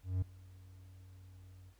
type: tone with ADSR envelope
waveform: triangle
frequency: 92.5 Hz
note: F#2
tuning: in tune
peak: -27 dBFS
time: 0.03-1.75 s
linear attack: 190 ms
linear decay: 5 ms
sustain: -24 dB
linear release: 69 ms
effects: added 53 Hz sine -66 dBFS peak until 1.79 s + pink hiss -71 dBFS RMS until 1.79 s